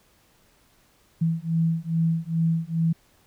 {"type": "beating tone pair", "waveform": "sine", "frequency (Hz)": [163.1, 165.5], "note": ["E3", "E3"], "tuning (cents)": [-18, 7], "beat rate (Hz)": 2.4, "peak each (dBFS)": -24, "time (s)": [1.21, 2.93], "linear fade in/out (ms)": 10, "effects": ["pink hiss -61 dBFS RMS until 3.26 s"]}